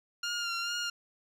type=tone with vibrato; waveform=15% pulse; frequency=1400 Hz; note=F6; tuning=4 cents sharp; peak=-25 dBFS; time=0.23-0.9 s; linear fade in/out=5 ms; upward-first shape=sine; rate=2.3 Hz; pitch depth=32 cents each way; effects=low-pass 8000 Hz 12 dB/octave